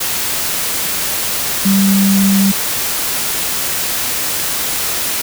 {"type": "tone in noise", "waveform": "sine", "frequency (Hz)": 196, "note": "G3", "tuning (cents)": 0, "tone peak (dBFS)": -9, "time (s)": [1.65, 2.52], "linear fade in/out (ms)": 10, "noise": "white", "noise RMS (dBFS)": -18, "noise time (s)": [0, 5.22], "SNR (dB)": 6, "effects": []}